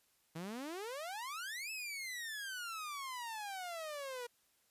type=exponential two-way sweep; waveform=sawtooth; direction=up then down; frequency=155.56 to 2637 to 473.9 Hz; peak=-38 dBFS; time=0.35-4.27 s; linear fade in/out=10 ms; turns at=1.71 s; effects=white hiss -74 dBFS RMS until 4.7 s + resampled to 32000 Hz